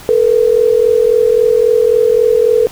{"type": "tone pair together", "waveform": "sine", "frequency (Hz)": [440, 483.7], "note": ["A4", "B4"], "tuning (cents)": [0, -36], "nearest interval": "major second", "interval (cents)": 164, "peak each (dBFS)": -10, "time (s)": [0.09, 2.67], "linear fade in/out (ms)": 0, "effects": ["pink hiss -34 dBFS RMS until 2.71 s"]}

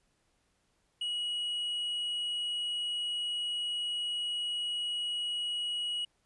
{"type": "tone", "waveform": "triangle", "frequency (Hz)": 2910, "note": "F#7", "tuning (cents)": -29, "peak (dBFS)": -30, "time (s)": [1.01, 6.05], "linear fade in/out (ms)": 5, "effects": ["pink hiss -74 dBFS RMS until 6.25 s", "resampled to 24000 Hz"]}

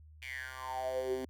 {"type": "tone with high-pass filter sweep", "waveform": "10% pulse", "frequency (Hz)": 130, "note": "C3", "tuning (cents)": -11, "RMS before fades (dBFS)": -38, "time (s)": [0.22, 1.25], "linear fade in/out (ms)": 2, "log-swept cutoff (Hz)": [2500, 290], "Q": 9, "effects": ["added 77 Hz sine -53 dBFS peak until 1.29 s"]}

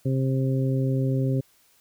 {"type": "harmonic tone", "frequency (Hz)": 132.6, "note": "C3", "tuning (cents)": 23, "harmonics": [1, 2, 3, 4], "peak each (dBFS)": [-22, -28, -32, -34], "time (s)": [0.05, 1.41], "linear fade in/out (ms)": 10, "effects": ["white hiss -61 dBFS RMS until 1.8 s"]}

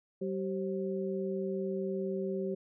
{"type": "tone cluster", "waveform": "sine", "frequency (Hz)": [191.4, 384.4, 533], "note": ["G3", "G4", "C5"], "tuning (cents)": [-41, -34, 32], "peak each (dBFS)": [-36, -34, -40], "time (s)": [0.21, 2.55], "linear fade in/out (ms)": 10, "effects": []}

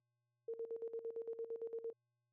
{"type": "tone with tremolo", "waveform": "sine", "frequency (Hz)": 457.6, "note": "A#4", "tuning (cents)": -32, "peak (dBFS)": -39, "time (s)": [0.48, 1.93], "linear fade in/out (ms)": 5, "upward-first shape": "square", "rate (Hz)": 8.8, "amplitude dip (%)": 75, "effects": ["added 120 Hz sine -70 dBFS peak until 2.32 s", "high-pass 300 Hz 12 dB/octave"]}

